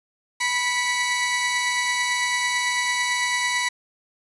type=tone cluster; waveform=sawtooth; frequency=979 / 1967 / 2240 Hz; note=B5 / B6 / C#7; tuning=-15 / -7 / +18 cents; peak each=-23 / -20 / -25 dBFS; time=0.4-3.69 s; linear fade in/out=10 ms; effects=resampled to 22050 Hz + 7-bit